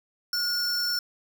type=tone pair together; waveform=square; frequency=1433 / 5410 Hz; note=F6 / E8; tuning=+44 / +44 cents; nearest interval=octave + major seventh; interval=2300 cents; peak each=-33 / -26 dBFS; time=0.33-0.99 s; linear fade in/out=2 ms; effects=none